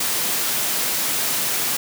white high-pass noise, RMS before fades -22 dBFS, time 0-1.77 s, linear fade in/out 5 ms, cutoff 110 Hz, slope 96 dB/octave, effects none

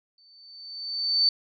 sine tone with exponential growth, 4541 Hz, C#8, 41 cents sharp, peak -16 dBFS, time 0.18-1.29 s, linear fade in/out 2 ms, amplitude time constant 240 ms, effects none

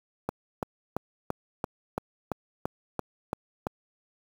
click train, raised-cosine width 1 ms, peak -14 dBFS, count 11, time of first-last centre 0.29-3.668 s, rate 2.96 Hz, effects high-pass 80 Hz 12 dB/octave + 7-bit

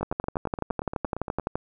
two click trains, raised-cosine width 1 ms, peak -12 / -18 dBFS, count 19 / 13, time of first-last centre 0.03-1.555 / 0.01-1.397 s, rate 11.8 / 8.65 Hz, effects none

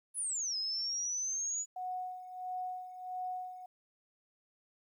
sine exponential two-way sweep, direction down then up, 10640 to 5050 to 6930 Hz, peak -33 dBFS, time 0.14-1.66 s, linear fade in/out 50 ms, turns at 0.57 s
sine tone with tremolo, 735 Hz, F#5, 12 cents flat, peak -35 dBFS, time 1.76-3.66 s, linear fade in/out 5 ms, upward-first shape sine, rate 1.5 Hz, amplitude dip 70%
effects 12-bit

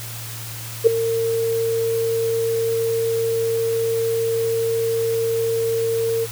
sine tone with ADSR envelope, 455.8 Hz, A#4, 39 cents flat, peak -5 dBFS, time 0.84-6.27 s, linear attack 29 ms, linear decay 7 ms, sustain -13 dB, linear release 39 ms, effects added 114 Hz sine -33 dBFS peak until 6.31 s + white hiss -34 dBFS RMS until 6.31 s

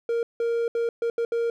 triangle tone bursts at uneven times, 466.2 Hz, A#4, in tune, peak -20 dBFS, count 6, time 0.09-0.23 / 0.4-0.68 / 0.75-0.89 / 1.02-1.1 / 1.18-1.25 / 1.32-1.5 s, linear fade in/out 2 ms, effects none

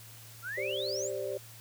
sine exponential sweep, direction up, 1318.5 to 7902 Hz, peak -35 dBFS, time 0.42-1.11 s, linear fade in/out 50 ms
sine chord, G suspended fourth, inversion none, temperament equal, 392 / 523.3 / 587.3 Hz, G4 / C5 / D5, 0 / 0 / 0 cents, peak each -37 dBFS, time 0.57-1.38 s, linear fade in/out 10 ms
effects added 113 Hz sine -52 dBFS peak until 1.6 s + white hiss -52 dBFS RMS until 1.6 s

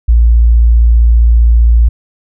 sine tone, 57.6 Hz, A#1, 20 cents flat, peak -3 dBFS, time 0.08-1.89 s, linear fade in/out 10 ms, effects none

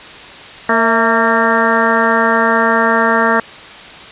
harmonic tone with a mistuned harmonic, 228.8 Hz, A#3, 32 cents flat, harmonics 1 / 2 / 3 / 4 / 5 / 6 / 7 / 8, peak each -18 / -18 / -18 / -18 / -18 / -18 / -18 / -18 dBFS, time 0.69-3.4 s, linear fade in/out 2 ms, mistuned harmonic 3, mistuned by -61 cents, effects white hiss -33 dBFS RMS until 4.11 s + resampled to 8000 Hz

